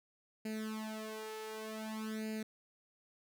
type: tone with flanger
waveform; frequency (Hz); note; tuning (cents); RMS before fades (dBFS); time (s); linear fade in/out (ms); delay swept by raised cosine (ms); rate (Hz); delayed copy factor
sawtooth; 217.9; A3; -17; -42; 0.45-2.43; 5; 0.43 to 2.23; 0.54; +1
effects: none